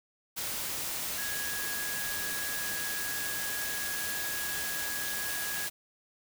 sine tone in noise, 1661.2 Hz, G#6, in tune, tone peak -37 dBFS, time 1.17-5.68 s, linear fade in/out 20 ms, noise white, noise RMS -35 dBFS, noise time 0.36-5.7 s, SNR -5 dB, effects none

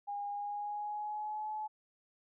sine tone with pitch glide, 814 to 856.9 Hz, G#5 to A5, -35 to -46 cents, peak -36 dBFS, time 0.07-1.68 s, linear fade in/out 20 ms, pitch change +89 cents, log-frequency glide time 0.29-1.5 s, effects none

